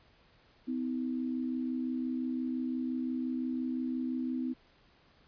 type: tone pair together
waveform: sine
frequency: 253.1 / 318.9 Hz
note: B3 / D#4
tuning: +43 / +43 cents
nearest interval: major third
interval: 400 cents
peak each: -32 / -38 dBFS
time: 0.67-4.54 s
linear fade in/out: 20 ms
effects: pink hiss -64 dBFS RMS until 5.27 s + resampled to 11025 Hz